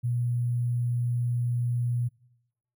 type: tone with sample-and-hold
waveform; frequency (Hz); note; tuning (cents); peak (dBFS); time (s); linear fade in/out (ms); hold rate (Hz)
sine; 120.9; B2; -36; -24; 0.03-2.09; 20; 11025
effects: noise-tail reverb RT60 1.0 s tail -25 dB re dry